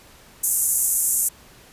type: band-pass noise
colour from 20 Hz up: white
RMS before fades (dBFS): -21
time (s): 0.43-1.29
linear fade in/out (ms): 10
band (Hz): 6900 to 13000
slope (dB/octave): 48
effects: pink hiss -49 dBFS RMS until 1.72 s + resampled to 32000 Hz